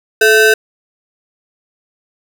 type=ring-modulated tone; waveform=square; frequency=552 Hz; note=C#5; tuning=7 cents flat; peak=-4 dBFS; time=0.21-0.54 s; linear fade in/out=5 ms; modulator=985 Hz; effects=none